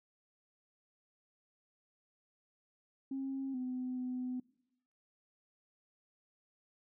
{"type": "tone with pitch steps", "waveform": "sine", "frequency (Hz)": [269.2, 253.7, 252.2], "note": ["C4", "B3", "B3"], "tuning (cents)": [49, 47, 36], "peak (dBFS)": -35, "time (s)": [3.11, 4.4], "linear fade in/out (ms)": 5, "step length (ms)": 430, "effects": ["noise-tail reverb RT60 0.9 s tail -23 dB re dry", "tanh soft clip ceiling -31 dBFS"]}